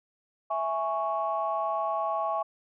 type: chord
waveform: sine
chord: C# minor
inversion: first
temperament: equal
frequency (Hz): 659.3 / 830.6 / 1108.7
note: E5 / G#5 / C#6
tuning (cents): 0 / 0 / 0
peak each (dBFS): -30 / -31 / -30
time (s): 0.5-2.43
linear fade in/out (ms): 10
effects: tanh soft clip ceiling -17 dBFS